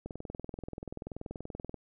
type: click train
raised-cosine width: 2 ms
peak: -26 dBFS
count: 36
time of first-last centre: 0.06-1.743 s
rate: 20.8 Hz
effects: none